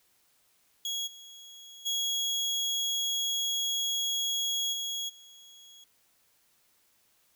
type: tone with level steps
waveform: 30% pulse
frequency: 3322 Hz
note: G#7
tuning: in tune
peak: -28 / -44 / -25 / -29 / -48 dBFS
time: 0.85-5.84 s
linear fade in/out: 2 ms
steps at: 1.06 / 1.85 / 4.72 / 5.08 s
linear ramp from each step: 20 ms
effects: white hiss -68 dBFS RMS until 7.35 s